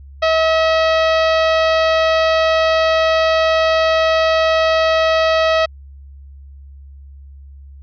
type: tone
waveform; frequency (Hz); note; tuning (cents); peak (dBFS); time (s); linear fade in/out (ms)
sawtooth; 643; E5; -43; -8; 0.22-5.66; 10
effects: added 69 Hz sine -35 dBFS peak until 7.82 s + resampled to 11025 Hz